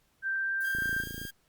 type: tone with pitch glide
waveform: sine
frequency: 1568 to 1577.1 Hz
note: G6 to G6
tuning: 0 to +10 cents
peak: -28 dBFS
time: 0.22-1.05 s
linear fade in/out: 50 ms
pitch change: +10 cents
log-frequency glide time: 0.39-0.51 s
type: noise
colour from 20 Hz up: violet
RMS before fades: -46 dBFS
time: 0.6-1.31 s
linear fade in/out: 10 ms
type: tone with tremolo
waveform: sawtooth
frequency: 1611 Hz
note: G6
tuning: 47 cents sharp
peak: -36 dBFS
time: 0.64-1.31 s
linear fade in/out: 10 ms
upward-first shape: triangle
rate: 5.5 Hz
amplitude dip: 30%
type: click train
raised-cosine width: 3 ms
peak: -28 dBFS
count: 15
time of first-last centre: 0.75-1.252 s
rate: 27.9 Hz
effects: pink hiss -70 dBFS RMS until 1.48 s + Opus 48 kbps